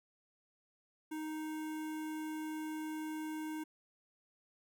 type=tone with notch filter; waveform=square; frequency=311.1 Hz; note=D#4; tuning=in tune; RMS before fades=-41 dBFS; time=1.11-3.64 s; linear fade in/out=10 ms; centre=4400 Hz; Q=1.1; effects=none